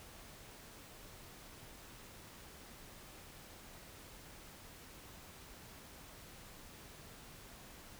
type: silence
effects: pink hiss -55 dBFS RMS until 7.99 s